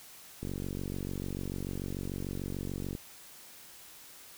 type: click train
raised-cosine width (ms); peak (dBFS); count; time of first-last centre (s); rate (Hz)
3; -24; 119; 0.43-2.951; 46.8
effects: white hiss -52 dBFS RMS until 4.37 s